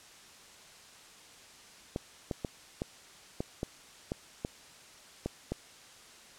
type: clicks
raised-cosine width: 2 ms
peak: -19 dBFS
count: 10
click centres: 1.961 / 2.312 / 2.448 / 2.819 / 3.405 / 3.631 / 4.119 / 4.449 / 5.26 / 5.52 s
effects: white hiss -54 dBFS RMS until 6.38 s + low-pass 8000 Hz 12 dB/octave